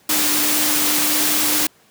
sine tone in noise, 300.5 Hz, D4, 40 cents sharp, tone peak -26 dBFS, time 0.09-1.67 s, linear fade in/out 5 ms, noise white, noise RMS -18 dBFS, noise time 0.09-1.67 s, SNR -11 dB, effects pink hiss -54 dBFS RMS until 1.9 s + high-pass 150 Hz 12 dB/octave

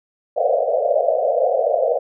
pink band-pass noise, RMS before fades -18 dBFS, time 0.36-1.99 s, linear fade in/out 5 ms, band 480 to 710 Hz, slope 96 dB/octave, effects none

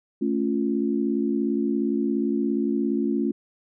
sine chord, A augmented, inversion none, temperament equal, 220 / 277.2 / 349.2 Hz, A3 / C#4 / E#4, 0 / 0 / 0 cents, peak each -25 / -25 / -27 dBFS, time 0.21-3.32 s, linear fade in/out 10 ms, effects none

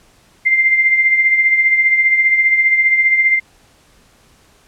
sine tone with tremolo, 2093 Hz, C7, in tune, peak -7 dBFS, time 0.45-3.4 s, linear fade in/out 20 ms, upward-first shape triangle, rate 15 Hz, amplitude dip 60%, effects pink hiss -51 dBFS RMS until 4.67 s + low-pass 11000 Hz 12 dB/octave

